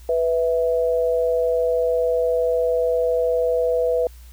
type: tone pair together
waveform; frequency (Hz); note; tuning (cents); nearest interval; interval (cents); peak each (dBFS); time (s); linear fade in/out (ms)
sine; 493.9 / 656.8; B4 / E5; 0 / -6; perfect fourth; 494; -18 / -23; 0.09-4.07; 2
effects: added 60 Hz sine -40 dBFS peak until 4.32 s + white hiss -53 dBFS RMS until 4.32 s